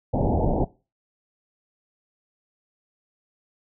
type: low-pass noise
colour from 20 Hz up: pink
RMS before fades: -22 dBFS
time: 0.13-0.65 s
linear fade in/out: 10 ms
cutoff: 880 Hz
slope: 96 dB/octave
effects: noise-tail reverb RT60 0.3 s tail -20 dB re dry